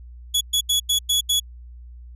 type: tone bursts at uneven times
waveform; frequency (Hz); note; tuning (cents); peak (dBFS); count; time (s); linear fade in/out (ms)
sawtooth; 3382; G#7; +31; -14; 6; 0.34-0.41 / 0.53-0.61 / 0.69-0.8 / 0.89-0.99 / 1.09-1.21 / 1.29-1.4; 10
effects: added 60 Hz sine -38 dBFS peak until 2.15 s + resampled to 32000 Hz